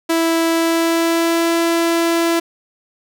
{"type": "tone with pitch glide", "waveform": "sawtooth", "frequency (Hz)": [329.9, 335.1], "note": ["E4", "E4"], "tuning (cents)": [1, 29], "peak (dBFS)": -10, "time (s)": [0.09, 2.4], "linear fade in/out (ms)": 10, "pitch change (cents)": 28, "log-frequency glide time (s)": [0.5, 1.61], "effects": []}